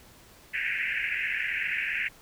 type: band-pass noise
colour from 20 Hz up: pink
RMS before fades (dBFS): -30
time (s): 0.53-2.09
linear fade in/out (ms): 20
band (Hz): 1600 to 2700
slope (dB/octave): 96
effects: pink hiss -54 dBFS RMS until 2.21 s